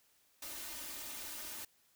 white noise with comb filter, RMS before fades -45 dBFS, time 0.42-1.65 s, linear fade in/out 5 ms, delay 3.3 ms, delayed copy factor +0.75, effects white hiss -71 dBFS RMS until 1.95 s

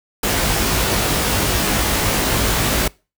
pink noise with comb filter, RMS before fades -18 dBFS, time 0.23-2.88 s, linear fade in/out 5 ms, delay 19 ms, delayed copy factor +0.9, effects noise-tail reverb RT60 0.3 s tail -24 dB re dry

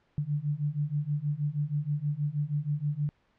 sine beating tone pair, 143.9 / 150.2 Hz, D3 / D3, -35 / +39 cents, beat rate 6.3 Hz, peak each -31 / -30 dBFS, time 0.18-3.09 s, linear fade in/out 0 ms, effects pink hiss -69 dBFS RMS until 3.38 s + low-pass 3000 Hz 12 dB/octave

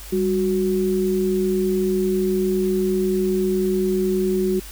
sine tone pair together, 197 / 369 Hz, G3 / F#4, +9 / -5 cents, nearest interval major seventh, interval 1086 cents, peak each -22 / -19 dBFS, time 0.12-4.6 s, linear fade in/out 10 ms, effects added 50 Hz sine -37 dBFS peak until 4.71 s + white hiss -40 dBFS RMS until 4.71 s

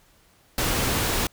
pink noise, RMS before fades -24 dBFS, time 0.58-1.27 s, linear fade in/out 2 ms, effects pink hiss -59 dBFS RMS until 1.32 s

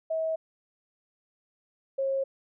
sine tone pair in turn, 643 / 540.7 Hz, E5 / C#5, -43 / -43 cents, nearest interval minor third, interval 300 cents, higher first, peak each -26 / -25 dBFS, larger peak second, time 0.1-0.36 / 1.98-2.24 s, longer neither, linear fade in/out 10 ms, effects none

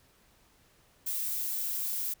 violet noise, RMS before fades -33 dBFS, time 1.06-2.14 s, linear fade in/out 10 ms, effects pink hiss -64 dBFS RMS until 2.2 s

